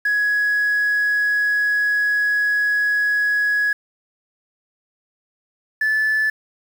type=tone pair in turn; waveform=sine; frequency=1674 / 1739.4 Hz; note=G#6 / A6; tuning=+13 / -20 cents; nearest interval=minor second; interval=67 cents; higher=second; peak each=-14 / -14 dBFS; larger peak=neither; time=0.05-3.73 / 5.81-6.3 s; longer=first; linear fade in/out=5 ms; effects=tanh soft clip ceiling -14 dBFS + 7-bit